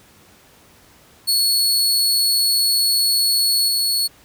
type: tone with level steps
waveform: sawtooth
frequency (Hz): 4385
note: C#8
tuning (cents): -20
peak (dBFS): -12 / -14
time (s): 1.27-4.08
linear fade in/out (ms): 20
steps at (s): 3.68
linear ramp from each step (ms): 5
effects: pink hiss -50 dBFS RMS until 4.24 s + high-pass 60 Hz 12 dB/octave